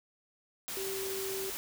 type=tone in noise; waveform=sine; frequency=386.7 Hz; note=G4; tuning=24 cents flat; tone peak=-36 dBFS; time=0.77-1.5 s; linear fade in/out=0 ms; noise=white; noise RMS=-39 dBFS; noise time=0.68-1.57 s; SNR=0 dB; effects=none